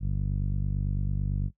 sawtooth tone with low-pass filter, 49 Hz, G1, in tune, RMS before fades -28 dBFS, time 0-1.51 s, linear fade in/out 50 ms, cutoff 150 Hz, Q 2.1, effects noise-tail reverb RT60 0.1 s tail -17 dB re dry

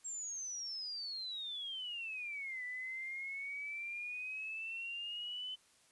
sine exponential two-way sweep, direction down then up, 7570 to 1976 to 3047 Hz, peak -40 dBFS, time 0.04-5.56 s, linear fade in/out 20 ms, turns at 2.64 s, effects white hiss -68 dBFS RMS until 5.91 s + resampled to 24000 Hz

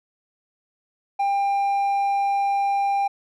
sine tone with hard clipping, 797 Hz, G5, 28 cents sharp, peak -20 dBFS, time 1.19-3.08 s, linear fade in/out 10 ms, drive 3 dB, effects none

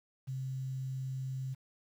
sine tone with quantisation, 131.9 Hz, C3, 14 cents sharp, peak -35 dBFS, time 0.27-1.55 s, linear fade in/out 20 ms, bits 10, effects none

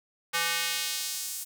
square tone with high-pass filter sweep, 168.3 Hz, E3, 36 cents sharp, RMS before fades -31 dBFS, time 0.33-1.45 s, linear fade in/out 20 ms, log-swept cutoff 1400 to 8900 Hz, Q 0.88, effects none

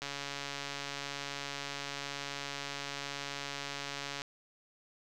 click train, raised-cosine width 0.2 ms, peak -21 dBFS, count 593, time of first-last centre 0.02-4.219 s, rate 141 Hz, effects none

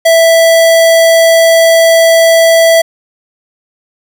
square tone, 659.3 Hz, E5, in tune, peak -4 dBFS, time 0.05-2.82 s, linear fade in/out 10 ms, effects none

